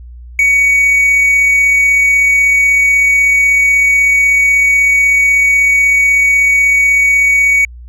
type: tone with amplitude modulation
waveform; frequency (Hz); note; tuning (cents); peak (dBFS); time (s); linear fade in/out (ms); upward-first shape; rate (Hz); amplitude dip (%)
triangle; 2250; C#7; +25; -4; 0.39-7.65; 2; sine; 36.2; 25
effects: added 60 Hz sine -29 dBFS peak until 7.88 s